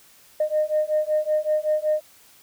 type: beating tone pair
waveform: sine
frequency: 610 / 615.3 Hz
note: D#5 / D#5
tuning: -34 / -19 cents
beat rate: 5.3 Hz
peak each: -22 dBFS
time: 0.4-2.01 s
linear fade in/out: 5 ms
effects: tanh soft clip ceiling -13 dBFS + white hiss -53 dBFS RMS until 2.42 s